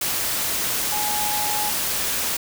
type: tone in noise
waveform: sine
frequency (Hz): 840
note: G#5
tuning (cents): +19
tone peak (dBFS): -26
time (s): 0.92-1.7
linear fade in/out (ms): 5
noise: white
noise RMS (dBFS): -24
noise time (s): 0.01-2.37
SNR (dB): -5
effects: none